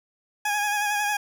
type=tone with vibrato; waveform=20% pulse; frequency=829 Hz; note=G#5; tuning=3 cents flat; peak=-18 dBFS; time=0.45-1.17 s; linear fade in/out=5 ms; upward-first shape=sine; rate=11 Hz; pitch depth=31 cents each way; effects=none